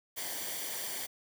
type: noise with comb filter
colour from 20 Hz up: white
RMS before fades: -38 dBFS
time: 0.16-1.07 s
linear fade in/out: 20 ms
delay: 0.76 ms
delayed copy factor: -0.6
effects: none